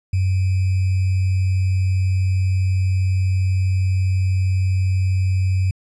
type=tone with sample-and-hold; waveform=sine; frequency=93.8 Hz; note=F#2; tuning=24 cents sharp; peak=-15 dBFS; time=0.13-5.71 s; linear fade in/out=5 ms; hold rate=2450 Hz; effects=resampled to 22050 Hz